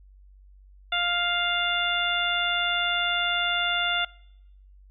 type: harmonic tone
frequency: 700 Hz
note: F5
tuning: 4 cents sharp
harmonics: 1 / 2 / 3 / 4 / 5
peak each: -31 / -28 / -31 / -29 / -28 dBFS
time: 0.92-4.05 s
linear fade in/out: 5 ms
effects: noise-tail reverb RT60 0.8 s tail -24 dB re dry + added 48 Hz sine -49 dBFS peak until 4.9 s